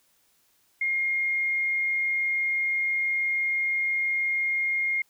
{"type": "tone", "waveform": "sine", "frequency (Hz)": 2133, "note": "C7", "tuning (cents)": 33, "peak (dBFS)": -23, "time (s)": [0.81, 5.02], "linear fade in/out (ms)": 5, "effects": ["white hiss -66 dBFS RMS until 5.09 s"]}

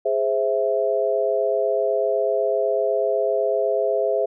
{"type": "chord", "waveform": "sine", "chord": "Ab augmented", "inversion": "none", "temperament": "equal", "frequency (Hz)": [415.3, 523.3, 659.3], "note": ["Ab4", "C5", "E5"], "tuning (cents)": [0, 0, 0], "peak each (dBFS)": [-23, -23, -22], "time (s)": [0.05, 4.26], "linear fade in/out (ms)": 10, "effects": []}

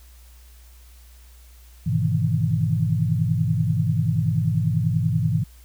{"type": "chord", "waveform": "sine", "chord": "E major seventh", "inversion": "first", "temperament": "just", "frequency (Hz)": [103.01, 123.61, 154.51, 164.81], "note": ["G#2", "B2", "D#3", "E3"], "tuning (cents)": [-14, 2, -12, 0], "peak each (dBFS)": -24, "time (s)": [1.86, 5.44], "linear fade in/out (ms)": 10, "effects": ["added 60 Hz sine -45 dBFS peak until 5.64 s", "white hiss -55 dBFS RMS until 5.64 s"]}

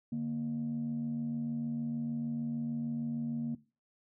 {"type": "tone pair together", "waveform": "sine", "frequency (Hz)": [147.4, 234], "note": ["D3", "A#3"], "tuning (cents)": [7, 7], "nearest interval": "minor sixth", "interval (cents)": 800, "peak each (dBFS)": [-38, -32], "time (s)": [0.12, 3.55], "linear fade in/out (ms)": 5, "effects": ["noise-tail reverb RT60 0.3 s tail -17 dB re dry", "tanh soft clip ceiling -28 dBFS"]}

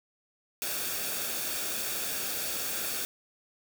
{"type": "noise with comb filter", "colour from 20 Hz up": "white", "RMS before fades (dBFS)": -33, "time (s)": [0.62, 3.05], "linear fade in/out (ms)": 0, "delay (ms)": 0.99, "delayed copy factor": -0.5, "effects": []}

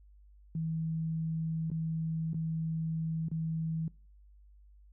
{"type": "tone with dropouts", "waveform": "sine", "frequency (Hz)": 161.2, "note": "E3", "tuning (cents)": -38, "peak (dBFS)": -31, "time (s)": [0.55, 3.88], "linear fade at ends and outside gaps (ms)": 2, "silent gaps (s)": [[1.702, 1.715], [2.333, 2.344], [3.285, 3.315]], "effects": ["noise-tail reverb RT60 0.4 s tail -23 dB re dry", "added 50 Hz sine -55 dBFS peak until 4.92 s"]}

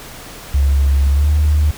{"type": "tone with pitch glide", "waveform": "sine", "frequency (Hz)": [69.3, 75.14], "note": ["C#2", "D2"], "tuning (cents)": [0, 40], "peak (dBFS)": -9, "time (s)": [0.54, 1.71], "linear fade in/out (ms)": 5, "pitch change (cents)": 140, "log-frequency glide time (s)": [1.11, 1.3], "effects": ["tanh soft clip ceiling -5 dBFS", "pink hiss -34 dBFS RMS until 1.77 s"]}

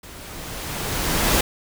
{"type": "noise with level ramp", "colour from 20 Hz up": "pink", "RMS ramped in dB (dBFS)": [-41, -17], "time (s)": [0.03, 1.41], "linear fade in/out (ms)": 5, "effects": []}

